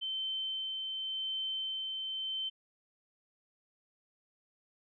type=tone with tremolo; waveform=sine; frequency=3090 Hz; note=G7; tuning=26 cents flat; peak=-33 dBFS; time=0.01-2.5 s; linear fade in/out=20 ms; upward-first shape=sine; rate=0.89 Hz; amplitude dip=25%; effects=none